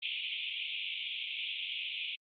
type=band-pass noise; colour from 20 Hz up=white; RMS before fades=-38 dBFS; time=0.02-2.16 s; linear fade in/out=10 ms; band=2300 to 3500 Hz; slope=96 dB/octave; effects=Opus 48 kbps